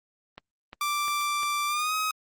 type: click train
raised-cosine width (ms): 0.3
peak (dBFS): -25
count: 4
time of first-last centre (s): 0.38-1.433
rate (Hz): 2.85
type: tone with pitch glide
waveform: sawtooth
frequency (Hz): 1174.7 to 1266.3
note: D6 to D#6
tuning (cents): 0 to +30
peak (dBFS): -22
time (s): 0.81-2.11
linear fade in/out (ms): 2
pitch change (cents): +130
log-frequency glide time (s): 1.67-1.94
effects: Opus 32 kbps